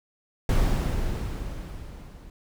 brown noise with level ramp, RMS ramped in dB -20 to -45 dBFS, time 0.49-2.3 s, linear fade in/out 2 ms, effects none

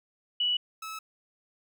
sine / sawtooth tone pair in turn, 2946 / 1299.1 Hz, F#7 / E6, -8 / -26 cents, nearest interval octave + major second, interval 1418 cents, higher first, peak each -24 / -33 dBFS, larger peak first, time 0.4-0.57 / 0.82-0.99 s, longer neither, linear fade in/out 5 ms, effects none

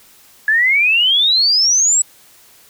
sine exponential sweep, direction up, 1692 to 7902 Hz, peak -10 dBFS, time 0.48-2.02 s, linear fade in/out 2 ms, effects white hiss -47 dBFS RMS until 2.69 s

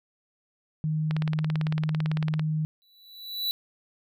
sine tone, 155.3 Hz, D#3, 3 cents flat, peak -24 dBFS, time 0.84-2.65 s, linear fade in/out 0 ms
click train, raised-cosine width 0.3 ms, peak -17 dBFS, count 24, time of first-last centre 1.11-2.395 s, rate 17.9 Hz
square tone with exponential growth, 3951 Hz, B7, in tune, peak -24 dBFS, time 2.82-3.51 s, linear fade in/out 0 ms, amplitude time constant 150 ms
effects none

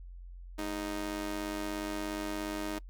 sawtooth tone with amplitude modulation, 311.1 Hz, D#4, in tune, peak -27 dBFS, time 0.58-2.79 s, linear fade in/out 10 ms, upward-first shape sine, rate 97 Hz, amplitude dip 80%, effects noise-tail reverb RT60 0.1 s tail -23 dB re dry + added 44 Hz sine -44 dBFS peak until 2.89 s

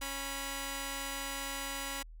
5% pulse tone pair together, 275.6 / 982 Hz, C#4 / B5, -10 / -10 cents, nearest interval octave + minor seventh, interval 2200 cents, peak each -28 dBFS, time 0.01-2.03 s, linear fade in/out 10 ms, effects added 40 Hz sine -47 dBFS peak until 2.2 s

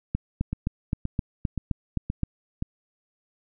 two click trains, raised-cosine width 5 ms, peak -15 / -12 dBFS, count 5 / 9, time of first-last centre 0.53-2.624 / 0.15-2.233 s, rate 1.91 / 3.84 Hz, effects none

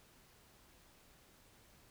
silence, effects pink hiss -65 dBFS RMS until 1.9 s

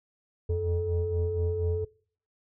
sine tone cluster, 83.1 / 87.3 / 433.5 Hz, E2 / F2 / A4, +15 / 0 / -26 cents, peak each -33 / -27 / -29 dBFS, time 0.49-1.85 s, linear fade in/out 10 ms, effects noise-tail reverb RT60 0.5 s tail -22 dB re dry + tanh soft clip ceiling -19 dBFS

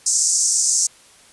white band-pass noise, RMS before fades -18 dBFS, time 0.06-0.87 s, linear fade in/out 5 ms, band 5700 to 8300 Hz, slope 48 dB/octave, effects white hiss -49 dBFS RMS until 1.32 s + resampled to 24000 Hz

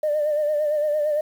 sine tone with vibrato, 600 Hz, D5, 37 cents sharp, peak -18 dBFS, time 0.03-1.21 s, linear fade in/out 5 ms, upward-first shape sine, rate 8.8 Hz, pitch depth 47 cents each way, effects tanh soft clip ceiling -15 dBFS + 8-bit

